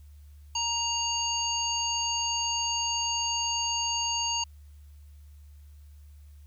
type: harmonic tone with a mistuned harmonic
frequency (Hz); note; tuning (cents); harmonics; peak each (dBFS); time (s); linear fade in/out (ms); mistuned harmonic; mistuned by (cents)
936; A#5; +7; 1 / 3 / 5 / 7; -32 / -32 / -32 / -32; 0.55-4.44; 5; 5; -25
effects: added 73 Hz sine -47 dBFS peak until 6.46 s + white hiss -68 dBFS RMS until 6.46 s